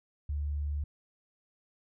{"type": "tone", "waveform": "sine", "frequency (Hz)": 73, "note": "D2", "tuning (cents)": -10, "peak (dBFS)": -30, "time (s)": [0.29, 0.84], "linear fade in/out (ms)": 5, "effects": []}